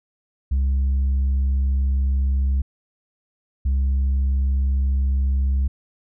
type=tone pair in turn; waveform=sine; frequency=67.1 / 67.1 Hz; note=C2 / C2; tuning=+44 / +44 cents; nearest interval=unison; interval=0 cents; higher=neither; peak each=-14 dBFS; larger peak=neither; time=0.51-2.62 / 3.65-5.68 s; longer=first; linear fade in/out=10 ms; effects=tanh soft clip ceiling -16 dBFS